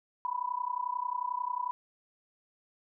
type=tone with amplitude modulation; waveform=sine; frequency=987.8 Hz; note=B5; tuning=in tune; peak=-27 dBFS; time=0.25-1.71 s; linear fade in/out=0 ms; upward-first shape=sine; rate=31.2 Hz; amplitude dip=90%; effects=none